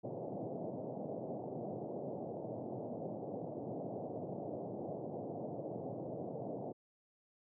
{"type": "band-pass noise", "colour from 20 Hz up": "white", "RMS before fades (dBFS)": -43, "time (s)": [0.03, 6.73], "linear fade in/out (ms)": 20, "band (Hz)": [110, 710], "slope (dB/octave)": 48, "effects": []}